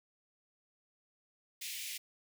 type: high-pass noise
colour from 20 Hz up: pink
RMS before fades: -42 dBFS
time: 1.61-1.98 s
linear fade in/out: 10 ms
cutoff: 2100 Hz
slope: 48 dB/octave
effects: none

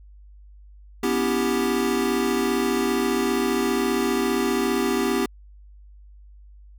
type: chord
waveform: square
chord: C# half-diminished seventh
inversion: third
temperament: equal with one note detuned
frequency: 246.9 / 281.9 / 329.6 / 392 Hz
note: B3 / C#4 / E4 / G4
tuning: 0 / +29 / 0 / 0 cents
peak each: -26 / -29 / -29 / -25 dBFS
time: 1.03-5.26 s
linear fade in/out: 5 ms
effects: added 50 Hz sine -44 dBFS peak until 6.78 s

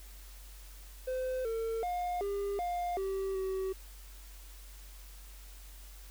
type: tone with pitch steps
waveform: triangle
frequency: 514 / 452 / 712 / 401.3 / 705 / 386.8 / 380.6 Hz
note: C5 / A4 / F5 / G4 / F5 / G4 / F#4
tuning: -31 / +47 / +33 / +41 / +16 / -23 / +49 cents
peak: -30 dBFS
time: 1.07-3.73 s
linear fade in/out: 10 ms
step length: 380 ms
effects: added 47 Hz sine -48 dBFS peak until 6.1 s + white hiss -56 dBFS RMS until 6.1 s

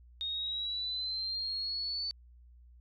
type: linear sweep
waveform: sine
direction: up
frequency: 3700 to 4518 Hz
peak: -33 dBFS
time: 0.21-2.11 s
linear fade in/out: 0 ms
effects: added 60 Hz sine -54 dBFS peak until 2.8 s + AAC 64 kbps

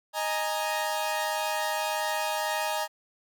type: chord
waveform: sawtooth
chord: D# suspended fourth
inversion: none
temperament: equal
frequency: 622.3 / 830.6 / 932.3 Hz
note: D#5 / G#5 / A#5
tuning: 0 / 0 / 0 cents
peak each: -28 dBFS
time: 0.13-2.88 s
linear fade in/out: 50 ms
effects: none

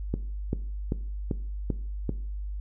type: click train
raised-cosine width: 3 ms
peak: -14 dBFS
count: 6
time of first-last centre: 0.14-2.093 s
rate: 2.56 Hz
effects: noise-tail reverb RT60 0.5 s tail -17 dB re dry + added 50 Hz sine -31 dBFS peak until 2.6 s

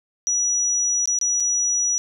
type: tone with dropouts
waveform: sine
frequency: 5850 Hz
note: F#8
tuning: 21 cents flat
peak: -18 dBFS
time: 0.27-1.98 s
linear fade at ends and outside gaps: 0 ms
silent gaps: 1.057-1.075 / 1.188-1.213 / 1.401-1.405 s
effects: none

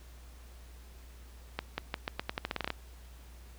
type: accelerating click train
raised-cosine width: 0.3 ms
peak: -16 dBFS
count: 14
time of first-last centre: 1.59-2.704 s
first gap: 190 ms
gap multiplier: 0.85
effects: added 60 Hz sine -49 dBFS peak until 3.58 s + pink hiss -59 dBFS RMS until 3.58 s

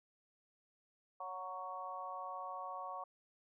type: harmonic tone with a mistuned harmonic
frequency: 185.7 Hz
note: F#3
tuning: 7 cents sharp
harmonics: 3 / 4 / 5 / 6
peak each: -51 / -47 / -49 / -45 dBFS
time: 1.2-3.04 s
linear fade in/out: 5 ms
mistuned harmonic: 4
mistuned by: -18 cents
effects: none

